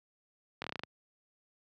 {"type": "slowing click train", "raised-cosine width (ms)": 0.3, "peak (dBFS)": -21, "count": 8, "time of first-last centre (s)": [0.62, 0.835], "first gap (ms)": 22, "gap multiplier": 1.11, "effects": ["high-pass 100 Hz 12 dB/octave"]}